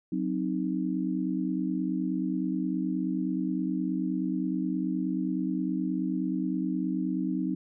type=chord; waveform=sine; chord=C diminished; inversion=second; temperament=equal; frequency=185 / 261.6 / 311.1 Hz; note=Gb3 / C4 / Eb4; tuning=0 / 0 / 0 cents; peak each=-31 dBFS; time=0.12-7.55 s; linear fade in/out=5 ms; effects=none